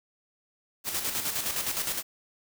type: noise with tremolo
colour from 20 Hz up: white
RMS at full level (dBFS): -29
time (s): 0.84-2.03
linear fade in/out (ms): 50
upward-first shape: square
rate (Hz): 9.7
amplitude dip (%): 50
effects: none